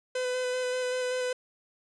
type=tone with vibrato; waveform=45% pulse; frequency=504 Hz; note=B4; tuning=35 cents sharp; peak=-28 dBFS; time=0.15-1.33 s; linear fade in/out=5 ms; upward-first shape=square; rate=5.2 Hz; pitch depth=12 cents each way; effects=resampled to 22050 Hz